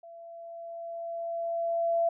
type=tone with level ramp; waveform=sine; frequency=674 Hz; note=E5; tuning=38 cents sharp; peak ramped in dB=-45 to -22 dBFS; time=0.03-2.09 s; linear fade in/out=5 ms; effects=none